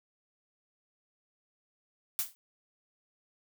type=noise with exponential decay; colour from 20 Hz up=blue; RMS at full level=-27 dBFS; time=2.19-2.35 s; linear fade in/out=0 ms; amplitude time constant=34 ms; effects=none